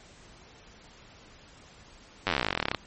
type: slowing click train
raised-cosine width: 0.3 ms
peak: -9 dBFS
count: 26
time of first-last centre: 2.27-2.747 s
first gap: 10 ms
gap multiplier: 1.05
effects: pink hiss -53 dBFS RMS until 2.86 s + MP3 32 kbps